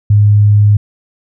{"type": "tone", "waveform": "sine", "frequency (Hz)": 103.8, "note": "G#2", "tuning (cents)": 0, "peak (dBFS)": -4, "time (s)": [0.1, 0.77], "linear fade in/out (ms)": 5, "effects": []}